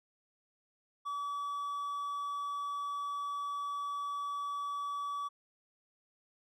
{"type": "tone", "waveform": "triangle", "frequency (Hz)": 1145, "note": "D6", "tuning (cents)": -44, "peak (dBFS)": -33, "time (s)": [1.05, 5.29], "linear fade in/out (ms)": 20, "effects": []}